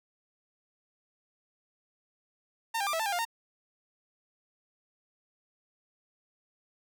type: tone with pitch steps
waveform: sawtooth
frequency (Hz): 909 / 799 / 1189 / 652 / 887 / 803 / 704 / 919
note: A#5 / G5 / D6 / E5 / A5 / G5 / F5 / A#5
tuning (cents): -44 / +33 / +21 / -19 / +14 / +41 / +14 / -25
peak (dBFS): -25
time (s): 2.74-3.252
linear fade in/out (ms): 10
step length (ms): 64
effects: none